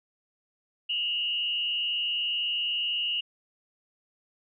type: tone with frequency modulation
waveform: sine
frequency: 2866 Hz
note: F7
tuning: 44 cents sharp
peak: -26 dBFS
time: 0.89-3.21 s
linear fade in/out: 10 ms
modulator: 144 Hz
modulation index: 0.66
effects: none